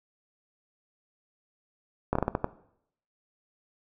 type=slowing click train; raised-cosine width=1 ms; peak=-11 dBFS; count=7; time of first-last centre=2.13-2.444 s; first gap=24 ms; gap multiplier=1.31; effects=noise-tail reverb RT60 0.7 s tail -17 dB re dry